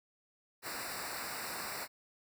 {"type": "noise with comb filter", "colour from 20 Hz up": "pink", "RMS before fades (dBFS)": -41, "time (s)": [0.62, 1.88], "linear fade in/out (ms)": 50, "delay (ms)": 0.31, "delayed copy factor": -1, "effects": []}